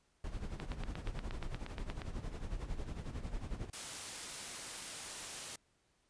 brown noise with tremolo, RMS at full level -39 dBFS, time 0.24-3.7 s, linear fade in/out 2 ms, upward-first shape sine, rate 11 Hz, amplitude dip 65%
click train, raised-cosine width 0.3 ms, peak -27 dBFS, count 13, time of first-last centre 0.6-2.018 s, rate 8.46 Hz
white noise, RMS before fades -44 dBFS, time 3.73-5.56 s, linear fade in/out 5 ms
effects pink hiss -75 dBFS RMS until 6.09 s + resampled to 22050 Hz

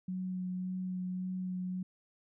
sine tone with vibrato, 183.9 Hz, F#3, 10 cents flat, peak -34 dBFS, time 0.08-1.83 s, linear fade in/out 5 ms, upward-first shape sine, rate 1.8 Hz, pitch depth 12 cents each way, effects none

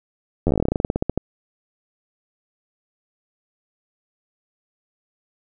slowing click train, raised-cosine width 2 ms, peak -6 dBFS, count 21, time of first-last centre 0.47-1.176 s, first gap 11 ms, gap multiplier 1.11, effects none

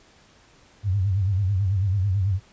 sine tone with vibrato, 97 Hz, G2, 18 cents flat, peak -19 dBFS, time 0.83-2.4 s, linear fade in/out 50 ms, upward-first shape sine, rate 9.1 Hz, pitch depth 120 cents each way, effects pink hiss -55 dBFS RMS until 2.52 s + resampled to 16000 Hz

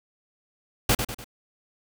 pink noise with echo, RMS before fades -20 dBFS, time 0.89-0.95 s, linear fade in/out 5 ms, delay 98 ms, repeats 3, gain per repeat -7 dB, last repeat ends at 1.244 s, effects none

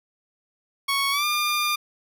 15% pulse tone with pitch glide, 1108.7 to 1202.1 Hz, C#6 to D6, 0 to +40 cents, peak -15 dBFS, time 0.88-1.76 s, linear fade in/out 10 ms, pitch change +140 cents, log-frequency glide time 1.11-1.25 s, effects none

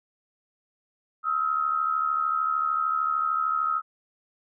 sine tone pair together, 1275.7 / 1349 Hz, D#6 / E6, +43 / +40 cents, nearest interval minor second, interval 97 cents, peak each -24 / -28 dBFS, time 1.23-3.82 s, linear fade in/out 50 ms, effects none

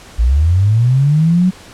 sine linear sweep, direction up, 53.2 to 187.9 Hz, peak -8 dBFS, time 0.18-1.51 s, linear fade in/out 20 ms, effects pink hiss -38 dBFS RMS until 1.73 s + low-pass 9000 Hz 12 dB/octave

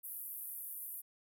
pink band-pass noise, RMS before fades -45 dBFS, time 0.03-1.02 s, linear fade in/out 20 ms, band 11000 to 15000 Hz, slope 48 dB/octave, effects none

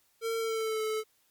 square tone with pitch glide, 454.4 to 434.9 Hz, A#4 to A4, -44 to -20 cents, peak -30 dBFS, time 0.21-1.04 s, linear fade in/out 50 ms, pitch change -76 cents, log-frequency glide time 0.37-0.82 s, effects white hiss -69 dBFS RMS until 1.3 s + MP3 96 kbps

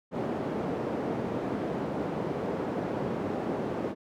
white band-pass noise, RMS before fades -32 dBFS, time 0.11-3.95 s, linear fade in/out 50 ms, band 160 to 450 Hz, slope 12 dB/octave, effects none

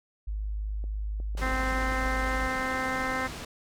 sine tone, 51.91 Hz, G#1, in tune, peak -29 dBFS, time 0.27-2.48 s, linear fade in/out 10 ms
clicks, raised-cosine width 2 ms, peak -33 dBFS, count 3, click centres 0.84 / 1.201 / 1.351 s
pink low-pass noise, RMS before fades -39 dBFS, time 1.37-3.45 s, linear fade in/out 5 ms, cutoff 7600 Hz, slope 12 dB/octave
harmonic tone, 260 Hz, C4, 11 cents flat, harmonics 1 / 2 / 3 / 4 / 5 / 6 / 7 / 8, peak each -36 / -36 / -36 / -36 / -36 / -36 / -36 / -36 dBFS, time 1.41-3.28 s, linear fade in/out 20 ms
effects none

